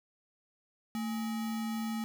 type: tone with sample-and-hold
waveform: sine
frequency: 223.4 Hz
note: A3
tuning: 27 cents sharp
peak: -32 dBFS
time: 0.95-2.04 s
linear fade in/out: 0 ms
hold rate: 1050 Hz
effects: none